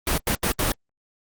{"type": "noise bursts at uneven times", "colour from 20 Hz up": "pink", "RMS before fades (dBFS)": -22, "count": 4, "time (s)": [[0.07, 0.18], [0.27, 0.35], [0.43, 0.52], [0.59, 0.72]], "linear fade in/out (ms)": 2, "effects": ["Opus 24 kbps"]}